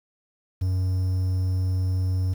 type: tone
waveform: triangle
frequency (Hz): 92.6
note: F#2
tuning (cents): +2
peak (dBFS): -19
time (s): 0.61-2.34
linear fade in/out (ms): 10
effects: 8-bit